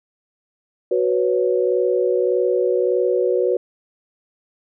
sine chord, F# suspended fourth, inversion none, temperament just, 370 / 493.3 / 555 Hz, F#4 / B4 / C#5, 0 / -2 / +2 cents, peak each -19 / -19 / -23 dBFS, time 0.91-3.57 s, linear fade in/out 5 ms, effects none

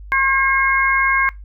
harmonic tone, 538 Hz, C5, 48 cents sharp, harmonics 2 / 3 / 4, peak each -18 / -18 / -18 dBFS, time 0.12-1.29 s, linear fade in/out 0 ms, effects noise-tail reverb RT60 0.2 s tail -22 dB re dry + added 50 Hz sine -33 dBFS peak until 1.44 s

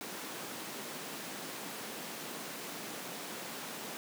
pink high-pass noise, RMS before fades -43 dBFS, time 0.01-3.97 s, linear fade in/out 0 ms, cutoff 180 Hz, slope 24 dB/octave, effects none

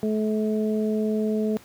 harmonic tone, 215.5 Hz, A3, 36 cents flat, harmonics 1 / 2 / 3, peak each -23 / -26 / -34 dBFS, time 0.03-1.57 s, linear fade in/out 0 ms, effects pink hiss -51 dBFS RMS until 1.64 s + high-pass 80 Hz 12 dB/octave

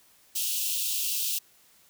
white high-pass noise, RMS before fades -29 dBFS, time 0.35-1.39 s, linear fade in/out 10 ms, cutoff 2600 Hz, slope 96 dB/octave, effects white hiss -60 dBFS RMS until 1.89 s

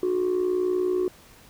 sine tone with amplitude modulation, 365.2 Hz, F#4, 23 cents flat, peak -16 dBFS, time 0.03-1.08 s, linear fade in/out 2 ms, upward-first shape sine, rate 60.2 Hz, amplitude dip 75%, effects tanh soft clip ceiling -18 dBFS + pink hiss -52 dBFS RMS until 1.49 s

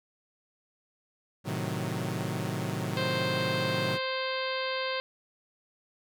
sawtooth chord, A diminished seventh, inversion none, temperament equal, 110 / 130.81 / 155.56 / 185 Hz, A2 / C3 / Eb3 / Gb3, 0 / 0 / 0 / 0 cents, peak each -32 dBFS, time 1.44-3.99 s, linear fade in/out 50 ms
harmonic tone, 523.3 Hz, C5, in tune, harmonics 1 / 2 / 3 / 4 / 5 / 6 / 7 / 8 / 9, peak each -33 / -36 / -38 / -39 / -40 / -41 / -41 / -42 / -43 dBFS, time 2.97-5 s, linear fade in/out 0 ms
effects none

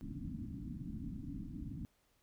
white low-pass noise, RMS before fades -44 dBFS, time 0.01-1.85 s, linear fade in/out 0 ms, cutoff 300 Hz, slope 96 dB/octave, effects pink hiss -75 dBFS RMS until 2.22 s

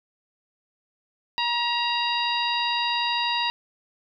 harmonic tone with a mistuned harmonic, 953 Hz, A#5, 38 cents sharp, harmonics 1 / 2 / 3 / 4 / 5, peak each -26 / -32 / -28 / -29 / -32 dBFS, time 1.38-3.5 s, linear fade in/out 0 ms, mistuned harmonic 3, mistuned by -43 cents, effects none

